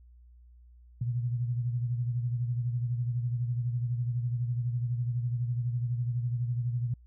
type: beating tone pair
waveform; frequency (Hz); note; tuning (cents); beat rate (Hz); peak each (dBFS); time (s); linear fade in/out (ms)
sine; 120 / 132; B2 / C3; -49 / +16; 12; -28 / -37; 1.01-6.94; 5
effects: added 60 Hz sine -52 dBFS peak until 7.06 s